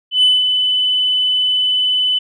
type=tone with ADSR envelope; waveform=sine; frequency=3007 Hz; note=F#7; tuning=27 cents sharp; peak=-6 dBFS; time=0.11-2.19 s; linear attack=120 ms; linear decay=190 ms; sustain=-6 dB; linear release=12 ms; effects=tanh soft clip ceiling -5 dBFS